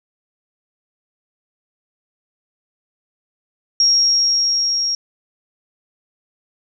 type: tone with level ramp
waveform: sine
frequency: 5588 Hz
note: F8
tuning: in tune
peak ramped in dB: -10 to -17 dBFS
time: 3.8-4.95 s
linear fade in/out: 2 ms
effects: none